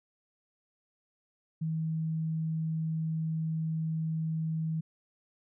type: tone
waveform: sine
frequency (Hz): 160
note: D#3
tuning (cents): +49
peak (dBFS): -29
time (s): 1.61-4.81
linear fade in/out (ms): 10
effects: none